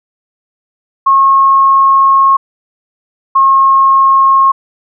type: tone pair in turn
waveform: sine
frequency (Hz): 1086 / 1080.6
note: C#6 / C#6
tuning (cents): -36 / -44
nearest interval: unison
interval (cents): 8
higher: first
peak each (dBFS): -4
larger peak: neither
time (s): 1.06-2.37 / 3.35-4.52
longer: first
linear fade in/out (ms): 10
effects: none